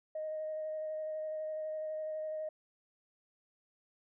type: tone with vibrato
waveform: sine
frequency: 622.3 Hz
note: D#5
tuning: in tune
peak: -35 dBFS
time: 0.15-2.49 s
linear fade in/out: 5 ms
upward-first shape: square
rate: 12 Hz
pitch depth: 9 cents each way
effects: tanh soft clip ceiling -31 dBFS